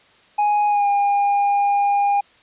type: tone with pitch glide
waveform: triangle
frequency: 830.6 to 808.8 Hz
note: G#5 to G#5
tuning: 0 to -46 cents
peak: -13 dBFS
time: 0.38-2.21 s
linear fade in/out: 10 ms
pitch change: -46 cents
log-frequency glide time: 0.68-0.87 s
effects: white hiss -53 dBFS RMS until 2.42 s + resampled to 8000 Hz